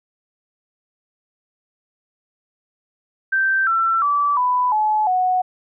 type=tone with pitch steps; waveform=sine; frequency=1561 / 1343.3 / 1156 / 994.8 / 856.1 / 736.7 Hz; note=G6 / E6 / D6 / B5 / A5 / F#5; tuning=-8 / +32 / -28 / +12 / -48 / -8 cents; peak=-15 dBFS; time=3.32-5.42 s; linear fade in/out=10 ms; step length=350 ms; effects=none